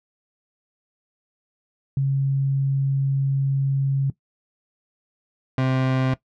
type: tone pair in turn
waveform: sine / 30% pulse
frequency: 136.8 / 130.55 Hz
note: C#3 / C3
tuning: -23 / -3 cents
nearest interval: minor second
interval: 80 cents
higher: first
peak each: -18 / -16 dBFS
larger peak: second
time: 1.97-4.1 / 5.58-6.14 s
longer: first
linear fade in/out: 2 ms
effects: noise-tail reverb RT60 0.1 s tail -17 dB re dry + low-pass 3000 Hz 12 dB/octave